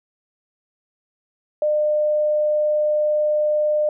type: tone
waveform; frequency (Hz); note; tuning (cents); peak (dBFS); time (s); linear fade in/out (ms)
sine; 603; D5; +46; -16; 1.62-3.89; 2
effects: none